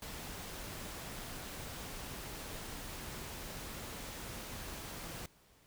pink noise, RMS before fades -45 dBFS, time 0.02-5.26 s, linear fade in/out 2 ms, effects pink hiss -66 dBFS RMS until 5.66 s

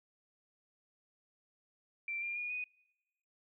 sine tone with pitch steps, 2350 / 2394 / 2439 / 2484 Hz, D7 / D7 / D#7 / D#7, +1 / +33 / -35 / -3 cents, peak -36 dBFS, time 2.08-2.64 s, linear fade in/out 2 ms, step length 140 ms, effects noise-tail reverb RT60 1.0 s tail -26 dB re dry

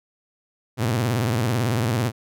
sawtooth tone with vibrato, 116.54 Hz, A#2, in tune, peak -16 dBFS, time 0.77-2.12 s, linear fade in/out 50 ms, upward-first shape sine, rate 18 Hz, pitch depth 200 cents each way, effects none

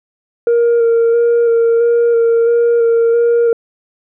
sine tone with vibrato, 466.2 Hz, A#4, in tune, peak -6 dBFS, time 0.47-3.53 s, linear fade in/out 2 ms, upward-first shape square, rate 1.5 Hz, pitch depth 15 cents each way, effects tanh soft clip ceiling -7 dBFS

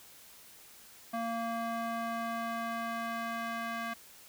square tone with band-pass filter sweep, 230 Hz, A#3, 23 cents flat, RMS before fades -36 dBFS, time 1.13-3.94 s, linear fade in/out 10 ms, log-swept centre 860 to 1500 Hz, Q 1.2, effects white hiss -55 dBFS RMS until 4.28 s

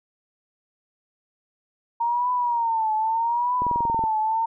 sine tone with vibrato, 927 Hz, A#5, 10 cents flat, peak -20 dBFS, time 2-4.46 s, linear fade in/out 10 ms, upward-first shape triangle, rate 0.8 Hz, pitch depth 130 cents each way
click train, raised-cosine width 2 ms, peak -19 dBFS, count 10, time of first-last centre 3.62-4.039 s, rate 21.5 Hz
effects none

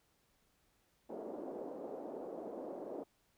white band-pass noise, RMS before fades -45 dBFS, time 1.09-3.04 s, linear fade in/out 10 ms, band 260 to 600 Hz, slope 24 dB/octave, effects pink hiss -75 dBFS RMS until 3.37 s

